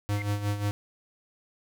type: tone with tremolo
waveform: square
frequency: 102.7 Hz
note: G#2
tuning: 19 cents flat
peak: -25 dBFS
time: 0.09-0.71 s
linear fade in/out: 0 ms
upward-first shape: sine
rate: 5.6 Hz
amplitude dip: 65%
type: tone with exponential growth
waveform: sine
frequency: 2106 Hz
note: C7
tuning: 11 cents sharp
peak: -30 dBFS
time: 0.1-0.22 s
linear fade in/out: 1 ms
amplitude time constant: 24 ms
effects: none